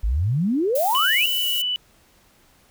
sine exponential sweep, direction up, 47.58 to 2979 Hz, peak -18 dBFS, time 0.03-1.27 s, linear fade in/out 10 ms
violet noise, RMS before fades -28 dBFS, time 0.75-1.62 s, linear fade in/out 5 ms
sine tone with vibrato, 2960 Hz, F#7, in tune, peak -21 dBFS, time 0.95-1.76 s, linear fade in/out 0 ms, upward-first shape square, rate 3.1 Hz, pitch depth 8 cents each way
effects pink hiss -57 dBFS RMS until 2.7 s

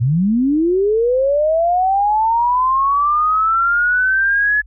sine linear sweep, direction up, 110 to 1712 Hz, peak -12 dBFS, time 0-4.62 s, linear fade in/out 20 ms, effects added 50 Hz sine -39 dBFS peak until 4.66 s

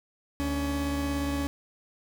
40% pulse tone pair together, 74.59 / 281.3 Hz, D2 / C#4, +27 / +26 cents, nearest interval octave + major seventh, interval 2299 cents, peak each -31 / -28 dBFS, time 0.4-1.47 s, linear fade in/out 0 ms, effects none

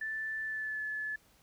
sine tone with pitch glide, 1760 to 1723.8 Hz, A6 to A6, 0 to -36 cents, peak -34 dBFS, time 0.01-1.16 s, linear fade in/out 5 ms, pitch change -36 cents, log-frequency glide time 0.43-0.83 s, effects pink hiss -65 dBFS RMS until 1.42 s

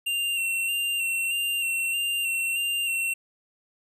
square tone with vibrato, 2753 Hz, F7, 25 cents flat, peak -25 dBFS, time 0.06-3.14 s, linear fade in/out 10 ms, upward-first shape square, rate 1.6 Hz, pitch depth 23 cents each way, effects 11-bit

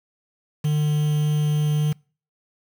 triangle tone with quantisation, 150.3 Hz, D3, 40 cents sharp, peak -16 dBFS, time 0.64-1.93 s, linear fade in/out 10 ms, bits 6, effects noise-tail reverb RT60 0.4 s tail -26 dB re dry

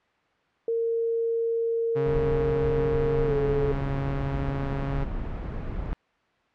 sine tone with pitch glide, 459.4 to 428.6 Hz, A#4 to A4, -25 to -45 cents, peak -23 dBFS, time 0.68-3.72 s, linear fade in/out 2 ms, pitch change -120 cents, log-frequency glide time 3.25-3.34 s
sawtooth tone, 137.7 Hz, C#3, 11 cents flat, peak -24 dBFS, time 1.95-5.05 s, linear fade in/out 20 ms
brown noise, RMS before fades -31 dBFS, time 2.06-5.93 s, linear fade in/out 0 ms
effects white hiss -65 dBFS RMS until 6.54 s + low-pass 2000 Hz 12 dB/octave

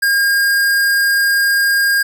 square tone, 1617 Hz, G#6, 47 cents flat, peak -12 dBFS, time 0.02-2.03 s, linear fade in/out 10 ms, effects none

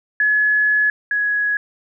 sine tone pair in turn, 1700 / 1673.7 Hz, G#6 / G#6, +40 / +13 cents, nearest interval unison, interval 27 cents, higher first, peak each -13 / -16 dBFS, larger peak first, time 0.2-0.9 / 1.11-1.57 s, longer first, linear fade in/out 2 ms, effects none

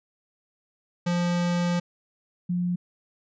square / sine tone pair in turn, 174.8 / 177.34 Hz, F3 / F3, +2 / +27 cents, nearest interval unison, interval 25 cents, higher second, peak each -23 dBFS, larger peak neither, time 1.06-1.8 / 2.49-2.76 s, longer first, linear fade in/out 10 ms, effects resampled to 16000 Hz

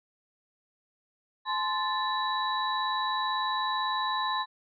sine tone cluster, 858 / 1040 / 1758 / 3916 Hz, A5 / C6 / A6 / B7, -44 / -11 / -2 / -15 cents, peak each -34 / -29 / -36 / -34 dBFS, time 1.45-4.46 s, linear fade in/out 50 ms, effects none

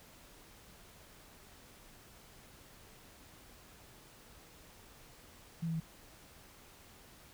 sine tone with pitch steps, 166.2 / 163.82 / 161.47 Hz, E3 / E3 / E3, +15 / -10 / -35 cents, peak -33 dBFS, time 5.62-5.803 s, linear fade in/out 10 ms, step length 61 ms, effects pink hiss -58 dBFS RMS until 7.33 s

